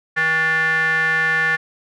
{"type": "tone with band-pass filter", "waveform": "square", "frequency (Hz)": 160.2, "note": "E3", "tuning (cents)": -49, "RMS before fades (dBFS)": -18, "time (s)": [0.16, 1.57], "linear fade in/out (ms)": 20, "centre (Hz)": 1700, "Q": 9, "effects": []}